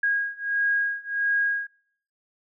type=beating tone pair; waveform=sine; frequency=1637 / 1638.5 Hz; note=G#6 / G#6; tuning=-25 / -24 cents; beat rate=1.5 Hz; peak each=-26 / -25 dBFS; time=0.03-1.67 s; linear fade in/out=5 ms; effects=noise-tail reverb RT60 0.6 s tail -24 dB re dry